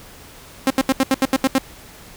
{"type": "tone bursts", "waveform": "sawtooth", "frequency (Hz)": 265.9, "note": "C4", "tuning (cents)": 28, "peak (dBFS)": -9, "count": 9, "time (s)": [0.67, 1.583], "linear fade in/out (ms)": 2, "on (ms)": 33, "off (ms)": 77, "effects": ["pink hiss -42 dBFS RMS until 2.16 s"]}